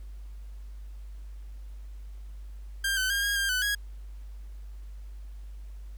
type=tone with pitch steps; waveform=sawtooth; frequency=1594 / 1521 / 1612 / 1634 / 1599 / 1500 / 1653 Hz; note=G6 / F#6 / G6 / G#6 / G6 / F#6 / G#6; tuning=+28 / +47 / +48 / -29 / +34 / +23 / -9 cents; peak=-22 dBFS; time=2.84-3.75 s; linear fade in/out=5 ms; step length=130 ms; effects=added 50 Hz sine -39 dBFS peak until 5.97 s + pink hiss -64 dBFS RMS until 5.97 s